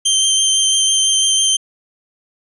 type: tone with vibrato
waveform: 20% pulse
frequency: 3136 Hz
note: G7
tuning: in tune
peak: -6 dBFS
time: 0.05-1.57 s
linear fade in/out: 10 ms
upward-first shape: triangle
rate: 6 Hz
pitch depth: 16 cents each way
effects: resampled to 24000 Hz